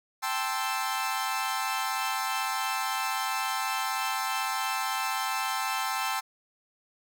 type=chord; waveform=sawtooth; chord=A minor seventh; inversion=third; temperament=equal; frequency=784 / 880 / 1046.5 / 1318.5 Hz; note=G5 / A5 / C6 / E6; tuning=0 / 0 / 0 / 0 cents; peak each=-30 dBFS; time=0.22-6.21 s; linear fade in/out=20 ms; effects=none